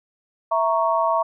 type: chord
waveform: sine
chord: A# diminished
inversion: second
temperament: equal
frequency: 659.3 / 932.3 / 1108.7 Hz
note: E5 / A#5 / C#6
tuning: 0 / 0 / 0 cents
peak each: -21 / -22 / -22 dBFS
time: 0.51-1.23 s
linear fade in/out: 10 ms
effects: none